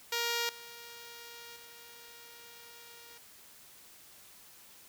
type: tone with level steps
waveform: 5% pulse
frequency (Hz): 470.4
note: A#4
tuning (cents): +16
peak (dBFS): -19 / -36 / -41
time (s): 0.12-3.18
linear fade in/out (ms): 5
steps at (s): 0.49 / 1.56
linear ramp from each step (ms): 2
effects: white hiss -56 dBFS RMS until 4.88 s